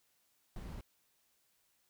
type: noise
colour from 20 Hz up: brown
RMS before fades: -45 dBFS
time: 0.56-0.81 s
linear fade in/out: 2 ms
effects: white hiss -75 dBFS RMS until 1.89 s